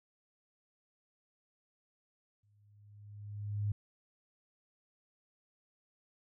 sine tone with exponential growth, 103.3 Hz, G#2, 9 cents flat, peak -29 dBFS, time 2.43-3.72 s, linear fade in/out 5 ms, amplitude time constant 280 ms, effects none

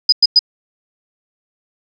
sine tone bursts, 4978 Hz, D#8, in tune, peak -5 dBFS, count 3, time 0.09-0.392 s, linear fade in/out 5 ms, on 34 ms, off 100 ms, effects none

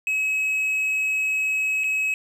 triangle tone with dropouts, 2561 Hz, D#7, 49 cents sharp, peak -19 dBFS, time 0.07-2.14 s, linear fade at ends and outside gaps 1 ms, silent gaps 1.837-1.841 s, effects none

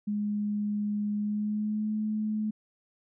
sine tone with pitch glide, 207.7 to 214.4 Hz, G#3 to A3, 0 to -45 cents, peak -27 dBFS, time 0.07-2.51 s, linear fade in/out 10 ms, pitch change +55 cents, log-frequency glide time 1.16-1.93 s, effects none

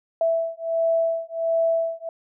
sine beating tone pair, 659.3 / 660.7 Hz, E5 / E5, 0 / +4 cents, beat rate 1.4 Hz, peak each -23 dBFS, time 0.21-2.09 s, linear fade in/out 2 ms, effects none

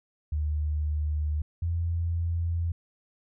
sine tone pair in turn, 75.6 / 84.55 Hz, D#2 / E2, -49 / +44 cents, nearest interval major second, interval 193 cents, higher second, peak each -25 dBFS, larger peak neither, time 0.32-1.42 / 1.62-2.72 s, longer neither, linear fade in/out 5 ms, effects none

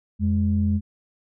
sine tone pair together, 87.33 / 207.7 Hz, F2 / G#3, 0 / 0 cents, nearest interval octave + minor third, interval 1500 cents, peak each -20 / -21 dBFS, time 0.19-0.81 s, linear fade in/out 50 ms, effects tanh soft clip ceiling -10 dBFS

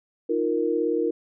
sine chord, Eb suspended second, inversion none, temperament equal, 311.1 / 349.2 / 466.2 Hz, Eb4 / F4 / Bb4, 0 / 0 / 0 cents, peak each -27 / -26 / -24 dBFS, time 0.29-1.11 s, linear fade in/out 10 ms, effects none

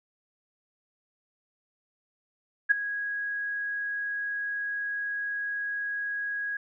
sine tone with ADSR envelope, 1654 Hz, G#6, 8 cents flat, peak -14 dBFS, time 2.69-6.57 s, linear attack 23 ms, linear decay 10 ms, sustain -15 dB, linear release 4 ms, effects none

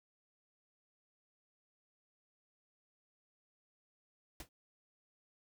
pink noise with exponential decay, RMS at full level -42 dBFS, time 4.4-4.49 s, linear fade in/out 2 ms, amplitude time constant 19 ms, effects none

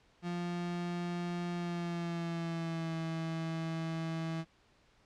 35% pulse tone with pitch glide, 174.61 to 162.92 Hz, F3 to E3, 0 to -20 cents, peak -33 dBFS, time 0.22-4.45 s, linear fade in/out 50 ms, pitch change -120 cents, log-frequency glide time 1.53-2.96 s, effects pink hiss -67 dBFS RMS until 5.05 s + low-pass 5000 Hz 12 dB/octave

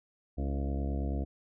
harmonic tone with a mistuned harmonic, 69.3 Hz, C#2, in tune, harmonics 1 / 2 / 3 / 4 / 5 / 6 / 7 / 8 / 9 / 10, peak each -31 / -40 / -40 / -40 / -45 / -49 / -47 / -50 / -49 / -48 dBFS, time 0.37-1.25 s, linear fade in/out 20 ms, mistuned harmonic 5, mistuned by -42 cents, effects none

